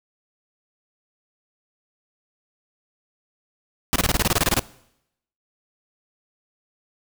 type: noise bursts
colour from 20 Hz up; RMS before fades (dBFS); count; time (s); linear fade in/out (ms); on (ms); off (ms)
pink; -19; 13; 3.93-4.594; 0; 28; 25
effects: noise-tail reverb RT60 0.8 s tail -21 dB re dry